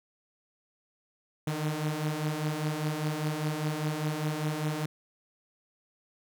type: beating tone pair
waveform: sawtooth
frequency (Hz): 149.7 / 154.7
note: D3 / D#3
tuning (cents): +33 / -10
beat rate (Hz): 5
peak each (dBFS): -30 / -27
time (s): 1.47-4.86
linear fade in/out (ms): 5
effects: none